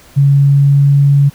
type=tone with pitch glide; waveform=sine; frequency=140 to 141.14 Hz; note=C#3 to C#3; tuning=+18 to +32 cents; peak=-5 dBFS; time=0.16-1.3 s; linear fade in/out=20 ms; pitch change=+14 cents; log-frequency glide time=0.28-0.95 s; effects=pink hiss -42 dBFS RMS until 1.34 s